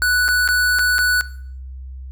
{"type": "tone with dropouts", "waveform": "square", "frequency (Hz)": 1481, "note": "F#6", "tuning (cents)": 1, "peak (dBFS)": -15, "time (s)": [0.02, 1.21], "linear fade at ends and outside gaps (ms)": 0, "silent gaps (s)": [[0.281, 0.287], [0.477, 0.488], [0.787, 0.792], [0.983, 0.989]], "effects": ["noise-tail reverb RT60 0.6 s tail -18 dB re dry", "added 65 Hz sine -30 dBFS peak until 2.11 s"]}